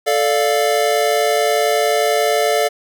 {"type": "chord", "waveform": "square", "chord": "D minor", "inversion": "second", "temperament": "equal", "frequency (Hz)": [440, 587.3, 698.5], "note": ["A4", "D5", "F5"], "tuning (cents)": [0, 0, 0], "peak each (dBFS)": -19, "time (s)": [0.06, 2.69], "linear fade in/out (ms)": 20, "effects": []}